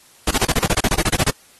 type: noise bursts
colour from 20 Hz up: pink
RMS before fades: -17 dBFS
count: 15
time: 0.27-1.303 s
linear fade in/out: 5 ms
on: 39 ms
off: 32 ms
effects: white hiss -50 dBFS RMS until 1.59 s + AAC 32 kbps